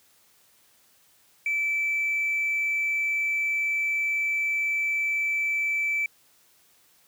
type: tone with hard clipping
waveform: triangle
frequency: 2319 Hz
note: D7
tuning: 22 cents flat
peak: -23 dBFS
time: 1.46-6.06 s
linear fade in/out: 2 ms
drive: 2 dB
effects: white hiss -61 dBFS RMS until 7.07 s + high-pass 60 Hz 12 dB/octave